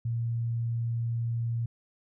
sine tone, 116.54 Hz, A#2, in tune, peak -27 dBFS, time 0.05-1.66 s, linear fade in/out 5 ms, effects none

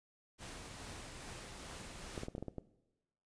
pink noise with tremolo, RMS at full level -48 dBFS, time 0.38-2.28 s, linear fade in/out 50 ms, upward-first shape triangle, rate 2.4 Hz, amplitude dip 25%
clicks, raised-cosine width 2 ms, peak -28 dBFS, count 8, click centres 2.178 / 2.234 / 2.284 / 2.351 / 2.381 / 2.426 / 2.483 / 2.583 s
effects noise-tail reverb RT60 1.0 s tail -18 dB re dry + resampled to 22050 Hz

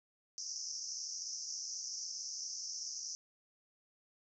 pink band-pass noise, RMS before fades -43 dBFS, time 0.38-3.15 s, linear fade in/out 0 ms, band 5200 to 6300 Hz, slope 96 dB/octave, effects none

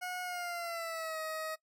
20% pulse tone with pitch glide, 726 to 632 Hz, F#5 to D#5, -33 to +27 cents, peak -32 dBFS, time 0.01-1.56 s, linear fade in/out 20 ms, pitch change -240 cents, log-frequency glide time 0.23-1.19 s, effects noise-tail reverb RT60 0.1 s tail -19 dB re dry

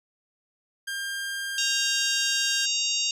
sawtooth tone, 1600 Hz, G6, 35 cents sharp, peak -26 dBFS, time 0.87-2.66 s, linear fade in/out 10 ms
harmonic tone, 932.3 Hz, A#5, in tune, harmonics 3 / 4 / 5 / 6 / 7 / 8, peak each -29 / -30 / -31 / -32 / -32 / -33 dBFS, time 1.58-3.11 s, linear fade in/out 2 ms
effects resampled to 32000 Hz

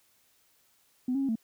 sine tone with pitch steps, 252.2 / 273.4 / 271.8 / 223.8 Hz, B3 / C#4 / C#4 / A3, +36 / -24 / -34 / +30 cents, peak -25 dBFS, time 1.08-1.356 s, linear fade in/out 5 ms, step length 69 ms, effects tanh soft clip ceiling -21 dBFS + white hiss -67 dBFS RMS until 1.43 s

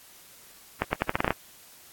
accelerating click train, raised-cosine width 0.5 ms, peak -7 dBFS, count 9, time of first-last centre 0.82-1.306 s, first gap 110 ms, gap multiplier 0.82, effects white hiss -52 dBFS RMS until 1.92 s + AAC 64 kbps

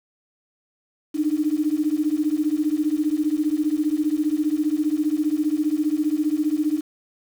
sine beating tone pair, 296.3 / 311.3 Hz, D4 / D#4, +15 / +1 cents, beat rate 15 Hz, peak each -22 dBFS, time 1.14-6.81 s, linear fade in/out 20 ms, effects 7-bit

